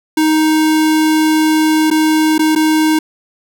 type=tone with dropouts; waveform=square; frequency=312.4 Hz; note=D#4; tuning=7 cents sharp; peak=-10 dBFS; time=0.17-2.99 s; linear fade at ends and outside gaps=5 ms; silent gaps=1.903-1.911 / 2.381-2.392 / 2.552-2.559 s; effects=none